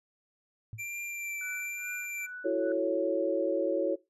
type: tone with exponential decay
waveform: sine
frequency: 110 Hz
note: A2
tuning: in tune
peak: -35 dBFS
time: 0.73-0.89 s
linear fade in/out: 0 ms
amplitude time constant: 33 ms
type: tone with vibrato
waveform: square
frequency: 2356 Hz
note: D7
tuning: 5 cents sharp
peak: -36 dBFS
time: 0.78-2.27 s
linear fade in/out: 20 ms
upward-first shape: triangle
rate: 1.1 Hz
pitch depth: 22 cents each way
type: tone with tremolo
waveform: sine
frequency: 1482 Hz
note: F#6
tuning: 2 cents sharp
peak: -38 dBFS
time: 1.41-2.72 s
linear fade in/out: 2 ms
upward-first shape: sine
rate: 2.4 Hz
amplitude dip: 90%
type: chord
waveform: sine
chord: F# minor seventh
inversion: third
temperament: equal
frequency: 329.6 / 370 / 440 / 554.4 Hz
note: E4 / F#4 / A4 / C#5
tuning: 0 / 0 / 0 / 0 cents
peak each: -32 / -32 / -34 / -29 dBFS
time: 2.44-3.96 s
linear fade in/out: 20 ms
effects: noise-tail reverb RT60 0.2 s tail -19 dB re dry + resampled to 32000 Hz